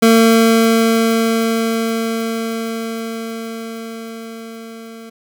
25% pulse tone with level ramp, 226.6 Hz, A#3, 49 cents flat, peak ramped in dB -3 to -29 dBFS, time 0.02-5.1 s, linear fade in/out 10 ms, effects none

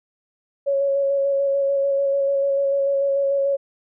sine tone with vibrato, 554.4 Hz, C#5, in tune, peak -17 dBFS, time 0.66-3.57 s, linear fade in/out 20 ms, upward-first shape square, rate 6.8 Hz, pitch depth 13 cents each way, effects none

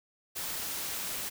white noise, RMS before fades -36 dBFS, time 0.35-1.3 s, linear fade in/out 20 ms, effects none

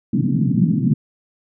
white band-pass noise, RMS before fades -17 dBFS, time 0.13-0.94 s, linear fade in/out 5 ms, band 130 to 260 Hz, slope 48 dB/octave, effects none

